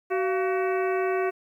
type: harmonic tone with a mistuned harmonic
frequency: 376.8 Hz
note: F#4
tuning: 32 cents sharp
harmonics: 1 / 2 / 3 / 4 / 5 / 6 / 7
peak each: -24 / -30 / -34 / -36 / -38 / -40 / -41 dBFS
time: 0.1-1.31 s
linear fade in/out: 20 ms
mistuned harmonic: 2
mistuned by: -140 cents
effects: 10-bit